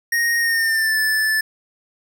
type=tone with pitch glide; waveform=square; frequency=1864.7 to 1749.9 Hz; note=A#6 to A6; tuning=0 to -10 cents; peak=-17 dBFS; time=0.12-1.41 s; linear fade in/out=5 ms; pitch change=-110 cents; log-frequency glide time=0.39-0.98 s; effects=none